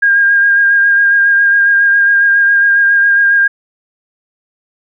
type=tone with vibrato; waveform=sine; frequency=1615 Hz; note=G#6; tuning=49 cents flat; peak=-6 dBFS; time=0.02-3.48 s; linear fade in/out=10 ms; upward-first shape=sine; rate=7.3 Hz; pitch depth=19 cents each way; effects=none